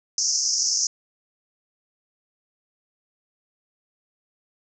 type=band-pass noise; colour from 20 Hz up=pink; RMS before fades=-23 dBFS; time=0.18-0.87 s; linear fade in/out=2 ms; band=5100 to 6700 Hz; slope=96 dB/octave; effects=none